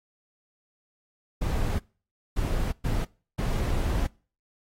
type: noise bursts at uneven times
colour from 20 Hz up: brown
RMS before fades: -26 dBFS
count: 4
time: 1.41-1.79 / 2.36-2.72 / 2.84-3.05 / 3.38-4.07 s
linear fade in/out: 10 ms
effects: noise-tail reverb RT60 0.4 s tail -24 dB re dry + AAC 48 kbps